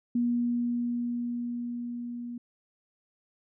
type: tone with level ramp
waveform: sine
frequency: 240 Hz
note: B3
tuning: 49 cents flat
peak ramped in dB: -23 to -35 dBFS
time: 0.15-2.38 s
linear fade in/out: 5 ms
effects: none